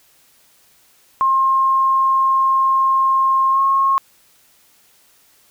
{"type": "tone with pitch glide", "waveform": "sine", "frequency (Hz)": [1066, 1083.4], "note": ["C6", "C#6"], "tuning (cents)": [32, -40], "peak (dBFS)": -12, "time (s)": [1.21, 3.98], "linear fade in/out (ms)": 0, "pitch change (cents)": 28, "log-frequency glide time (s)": [3.51, 3.6], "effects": ["white hiss -54 dBFS RMS until 5.5 s"]}